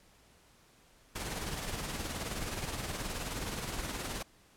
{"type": "noise with tremolo", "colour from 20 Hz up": "pink", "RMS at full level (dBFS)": -36, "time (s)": [1.15, 4.23], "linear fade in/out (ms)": 10, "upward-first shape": "sine", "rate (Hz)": 19, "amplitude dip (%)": 45, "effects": ["pink hiss -63 dBFS RMS until 4.56 s", "low-pass 12000 Hz 12 dB/octave"]}